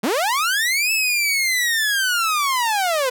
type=linear two-way sweep; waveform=sawtooth; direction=up then down; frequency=180.6 to 2637 to 488.4 Hz; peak=-14 dBFS; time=0.03-3.1 s; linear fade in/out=10 ms; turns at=0.92 s; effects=none